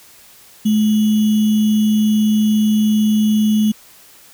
sine tone with sample-and-hold, 213.8 Hz, A3, 49 cents flat, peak -11 dBFS, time 0.65-3.72 s, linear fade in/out 10 ms, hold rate 3150 Hz, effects white hiss -45 dBFS RMS until 4.33 s

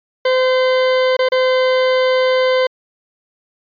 40% pulse tone with dropouts, 514 Hz, C5, 31 cents flat, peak -11 dBFS, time 0.25-2.67 s, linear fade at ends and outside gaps 5 ms, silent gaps 1.168-1.19 / 1.288-1.319 s, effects resampled to 11025 Hz

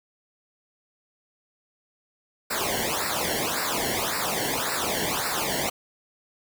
pink noise with flanger, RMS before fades -27 dBFS, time 2.5-5.7 s, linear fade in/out 10 ms, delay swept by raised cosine 0.31 to 0.82 ms, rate 1.8 Hz, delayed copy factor -1, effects none

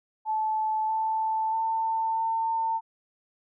sine tone with pitch steps, 870 / 881 / 895 / 901 Hz, A5 / A5 / A5 / A5, -20 / +2 / +29 / +41 cents, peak -24 dBFS, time 0.25-2.81 s, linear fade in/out 50 ms, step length 640 ms, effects none

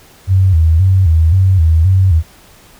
sine tone with vibrato, 87.31 Hz, F2, in tune, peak -6 dBFS, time 0.27-2.23 s, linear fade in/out 50 ms, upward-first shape square, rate 1.9 Hz, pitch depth 140 cents each way, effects pink hiss -43 dBFS RMS until 2.79 s

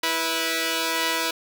5% pulse tone pair together, 327 / 490 Hz, E4 / B4, -14 / -14 cents, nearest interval perfect fifth, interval 700 cents, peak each -14 dBFS, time 0.03-1.31 s, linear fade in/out 5 ms, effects none

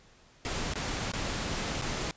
pink noise with dropouts, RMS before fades -33 dBFS, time 0.45-2.11 s, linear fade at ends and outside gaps 0 ms, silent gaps 0.736-0.756 / 1.118-1.136 / 1.814-1.821 s, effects pink hiss -59 dBFS RMS until 2.16 s + resampled to 16000 Hz

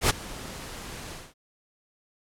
pink noise with ADSR envelope, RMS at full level -18 dBFS, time 0.01-1.34 s, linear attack 87 ms, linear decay 17 ms, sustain -21 dB, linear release 220 ms, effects low-pass 11000 Hz 12 dB/octave

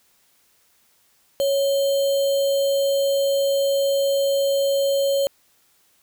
sine tone with sample-and-hold, 554 Hz, C#5, 1 cent flat, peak -17 dBFS, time 1.4-5.27 s, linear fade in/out 0 ms, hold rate 3675 Hz, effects white hiss -61 dBFS RMS until 6.02 s

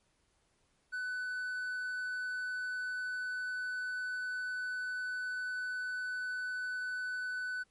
triangle tone, 1498 Hz, F#6, 21 cents sharp, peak -33 dBFS, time 0.92-7.64 s, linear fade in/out 20 ms, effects pink hiss -74 dBFS RMS until 7.7 s + MP3 48 kbps

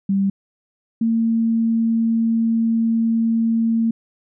sine tone pair in turn, 196.3 / 227.4 Hz, G3 / A#3, +3 / -43 cents, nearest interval minor third, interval 254 cents, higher second, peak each -15 dBFS, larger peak neither, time 0.09-0.3 / 1.01-3.91 s, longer second, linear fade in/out 5 ms, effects none

